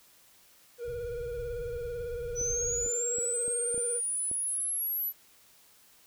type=tone with vibrato; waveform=triangle; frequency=477.9 Hz; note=A#4; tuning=43 cents sharp; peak=-32 dBFS; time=0.78-4.01 s; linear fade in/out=50 ms; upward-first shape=triangle; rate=18 Hz; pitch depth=48 cents each way
type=low-pass noise; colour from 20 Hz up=pink; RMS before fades=-43 dBFS; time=0.84-2.9 s; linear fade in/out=50 ms; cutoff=140 Hz; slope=48 dB/octave
type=linear sweep; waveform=sine; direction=up; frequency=5920 to 11980 Hz; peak=-29 dBFS; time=2.35-5.13 s; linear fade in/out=50 ms
type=clicks; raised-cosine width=2 ms; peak=-31 dBFS; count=7; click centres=2.413 / 2.863 / 3.185 / 3.48 / 3.744 / 3.779 / 4.314 s
effects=white hiss -60 dBFS RMS until 6.06 s